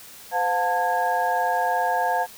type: tone cluster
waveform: sine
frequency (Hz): 510 / 713 / 890 / 1644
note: C5 / F5 / A5 / G#6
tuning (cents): -44 / +36 / +20 / -18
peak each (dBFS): -29 / -23 / -24 / -29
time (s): 0.31-2.27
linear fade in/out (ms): 50
effects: white hiss -44 dBFS RMS until 2.37 s